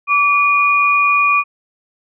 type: tone pair together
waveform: sine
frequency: 1152.9 / 2443 Hz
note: D6 / D#7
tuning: -32 / -32 cents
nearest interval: octave + minor second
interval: 1300 cents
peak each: -13 dBFS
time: 0.07-1.44 s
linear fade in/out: 50 ms
effects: none